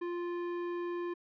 sine tone with hard clipping, 348.6 Hz, F4, 3 cents flat, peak -36 dBFS, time 0.01-1.14 s, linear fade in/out 10 ms, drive 18 dB, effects low-pass 2000 Hz 12 dB/octave

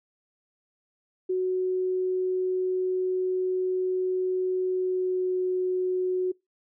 sine tone with pitch glide, 370 to 367.7 Hz, F#4 to F#4, 0 to -11 cents, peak -23 dBFS, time 1.29-6.32 s, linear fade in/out 10 ms, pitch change -11 cents, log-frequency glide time 4.67-5.39 s, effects noise-tail reverb RT60 0.2 s tail -24 dB re dry

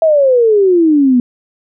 sine exponential sweep, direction down, 659.3 to 240 Hz, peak -6 dBFS, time 0.02-1.2 s, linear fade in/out 2 ms, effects none

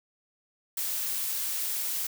blue noise, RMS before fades -31 dBFS, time 0.77-2.07 s, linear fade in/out 5 ms, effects none

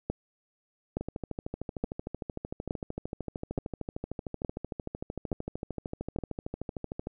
two click trains, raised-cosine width 2 ms, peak -21 / -16 dBFS, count 81 / 8, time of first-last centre 1.01-7.071 / 0.1-6.187 s, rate 13.2 / 1.15 Hz, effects none

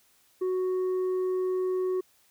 triangle tone with tanh clipping, 370 Hz, F#4, in tune, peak -26 dBFS, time 0.41-2.01 s, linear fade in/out 10 ms, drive 8 dB, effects white hiss -64 dBFS RMS until 2.3 s

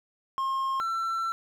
triangle tone pair in turn, 1070 / 1343.5 Hz, C6 / E6, +38 / +33 cents, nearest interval major third, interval 395 cents, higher second, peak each -24 / -25 dBFS, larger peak first, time 0.38-0.8 / 0.8-1.32 s, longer second, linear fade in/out 0 ms, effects none

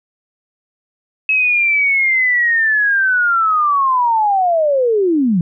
sine linear sweep, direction down, 2579 to 161.1 Hz, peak -11 dBFS, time 1.29-5.41 s, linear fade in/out 2 ms, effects none

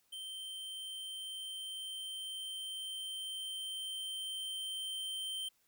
square tone with level ramp, 3119 Hz, G7, 9 cents flat, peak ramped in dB -43 to -38 dBFS, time 0.12-5.49 s, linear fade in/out 10 ms, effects white hiss -74 dBFS RMS until 5.67 s

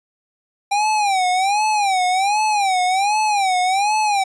square tone with vibrato, 792 Hz, G5, 18 cents sharp, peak -16 dBFS, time 0.71-4.24 s, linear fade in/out 10 ms, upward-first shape sine, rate 1.3 Hz, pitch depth 150 cents each way, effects resampled to 22050 Hz

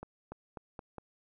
accelerating click train, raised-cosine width 1 ms, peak -28 dBFS, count 5, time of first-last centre 0.03-0.983 s, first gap 290 ms, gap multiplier 0.87, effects none

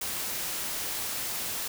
white noise, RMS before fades -33 dBFS, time 0.01-1.68 s, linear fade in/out 5 ms, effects none

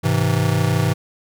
square chord, Ab augmented, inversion none, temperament just, 103.83 / 129.78 / 162.23 Hz, Ab2 / C3 / E3, 0 / -14 / -27 cents, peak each -21 dBFS, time 0.03-0.94 s, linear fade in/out 20 ms, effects none

